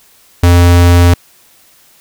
square tone, 87.31 Hz, F2, in tune, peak -4 dBFS, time 0.43-1.14 s, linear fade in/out 5 ms, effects white hiss -46 dBFS RMS until 2 s

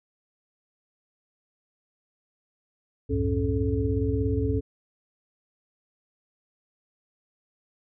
sine tone cluster, 66.7 / 91.5 / 108.5 / 273.8 / 432.9 Hz, C2 / F#2 / A2 / C#4 / A4, +34 / -19 / -24 / -21 / -28 cents, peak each -29 dBFS, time 3.09-4.61 s, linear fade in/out 20 ms, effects none

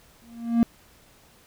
triangle tone with exponential growth, 233.1 Hz, A#3, in tune, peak -11 dBFS, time 0.22-0.63 s, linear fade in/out 0 ms, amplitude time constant 88 ms, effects pink hiss -56 dBFS RMS until 1.46 s

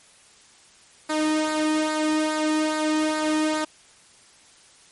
sawtooth tone with flanger, 309.1 Hz, D#4, 11 cents flat, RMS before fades -23 dBFS, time 1.09-3.65 s, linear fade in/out 10 ms, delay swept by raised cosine 0.33 to 1.43 ms, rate 2.4 Hz, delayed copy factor -0.6, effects white hiss -53 dBFS RMS until 4.91 s + MP3 48 kbps

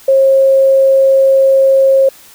sine tone, 538 Hz, C5, 48 cents sharp, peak -5 dBFS, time 0.08-2.09 s, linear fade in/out 5 ms, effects white hiss -40 dBFS RMS until 2.34 s

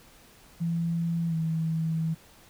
sine tone with pitch glide, 167.8 to 161.43 Hz, E3 to E3, +31 to -36 cents, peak -25 dBFS, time 0.6-2.15 s, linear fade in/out 20 ms, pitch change -67 cents, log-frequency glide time 1.28-1.35 s, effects pink hiss -55 dBFS RMS until 2.49 s

